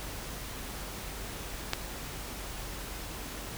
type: click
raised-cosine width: 0.2 ms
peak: -10 dBFS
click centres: 1.734 s
effects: added 48 Hz sine -44 dBFS peak until 3.57 s + pink hiss -41 dBFS RMS until 3.57 s